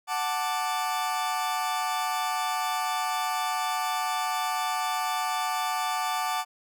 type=chord; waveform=40% pulse; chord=D major; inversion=first; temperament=equal; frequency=740 / 880 / 1174.7 Hz; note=F#5 / A5 / D6; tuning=0 / 0 / 0 cents; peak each=-30 dBFS; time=0.07-6.45 s; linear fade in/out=50 ms; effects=none